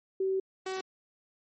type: tone pair in turn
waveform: sine / sawtooth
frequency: 382.3 / 377.9 Hz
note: G4 / F#4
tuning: -43 / +37 cents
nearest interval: unison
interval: 20 cents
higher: first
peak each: -26 / -29 dBFS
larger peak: first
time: 0.2-0.4 / 0.66-0.81 s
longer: first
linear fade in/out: 5 ms
effects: MP3 32 kbps